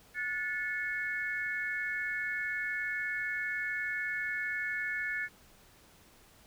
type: tone cluster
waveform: sine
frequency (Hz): 1454 / 1744 / 2191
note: F#6 / A6 / C#7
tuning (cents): -31 / -16 / -21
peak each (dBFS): -39 / -34 / -38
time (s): 0.14-5.29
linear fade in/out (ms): 50
effects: pink hiss -60 dBFS RMS until 6.46 s